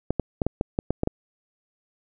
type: clicks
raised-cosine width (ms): 2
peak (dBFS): -9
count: 9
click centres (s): 0.106 / 0.197 / 0.418 / 0.466 / 0.611 / 0.789 / 0.906 / 1.034 / 1.074
effects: none